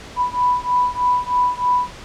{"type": "beating tone pair", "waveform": "sine", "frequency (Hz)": [987.8, 991], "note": ["B5", "B5"], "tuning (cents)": [0, 6], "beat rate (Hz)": 3.2, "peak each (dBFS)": [-18, -19], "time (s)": [0.16, 1.91], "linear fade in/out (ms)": 50, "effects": ["pink hiss -37 dBFS RMS until 2.04 s", "low-pass 6000 Hz 12 dB/octave"]}